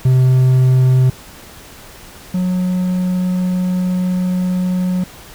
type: tone pair in turn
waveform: triangle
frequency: 128.9 / 182.29 Hz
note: C3 / F#3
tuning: -26 / -26 cents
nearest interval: tritone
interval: 600 cents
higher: second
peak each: -6 / -12 dBFS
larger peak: first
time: 0.05-1.1 / 2.34-5.04 s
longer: second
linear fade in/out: 5 ms
effects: pink hiss -38 dBFS RMS until 5.34 s